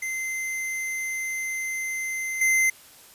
square tone with level steps, 2073 Hz, C7, 17 cents flat, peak -28 / -19 dBFS, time 0.02-2.7 s, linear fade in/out 5 ms, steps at 2.41 s, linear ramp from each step 5 ms, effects white hiss -50 dBFS RMS until 3.14 s + resampled to 32000 Hz

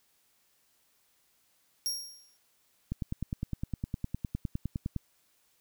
sawtooth tone with exponential decay, 5588 Hz, F8, in tune, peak -25 dBFS, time 1.86-2.37 s, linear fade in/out 0 ms, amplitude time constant 110 ms
click train, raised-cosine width 5 ms, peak -20 dBFS, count 21, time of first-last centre 2.92-4.963 s, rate 9.79 Hz
effects white hiss -70 dBFS RMS until 5.6 s

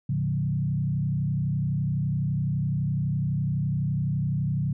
sine tone with frequency modulation, 142.9 Hz, D3, 47 cents flat, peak -23 dBFS, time 0.09-4.73 s, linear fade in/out 5 ms, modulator 31.9 Hz, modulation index 1.1, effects none

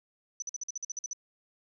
sine tone bursts, 5980 Hz, F#8, 17 cents sharp, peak -33 dBFS, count 11, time 0.4-1.132 s, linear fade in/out 2 ms, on 22 ms, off 49 ms, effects none

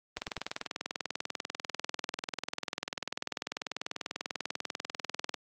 click train, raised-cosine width 0.2 ms, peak -16 dBFS, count 106, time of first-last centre 0.17-5.342 s, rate 20.3 Hz, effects high-pass 200 Hz 12 dB/octave + Opus 24 kbps

